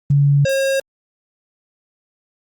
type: tone pair in turn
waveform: sine / square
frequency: 142.1 / 540.7 Hz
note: C#3 / C#5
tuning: +43 / -43 cents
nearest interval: octave + major seventh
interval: 2314 cents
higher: second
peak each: -10 / -16 dBFS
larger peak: first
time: 0.1-0.45 / 0.45-0.8 s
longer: neither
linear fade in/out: 5 ms
effects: Opus 24 kbps